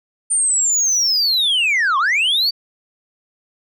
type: linear two-way sweep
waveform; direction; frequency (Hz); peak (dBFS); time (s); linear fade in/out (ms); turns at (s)
sine; down then up; 9070 to 1039 to 4664; -11; 0.3-2.51; 20; 1.98
effects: tanh soft clip ceiling -13 dBFS